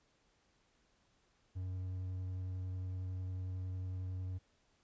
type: tone with vibrato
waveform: triangle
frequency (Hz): 92.5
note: F#2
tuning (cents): 0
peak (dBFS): -36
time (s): 1.55-4.39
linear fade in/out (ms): 20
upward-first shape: triangle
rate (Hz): 11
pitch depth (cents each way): 11
effects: pink hiss -74 dBFS RMS until 4.83 s + resampled to 16000 Hz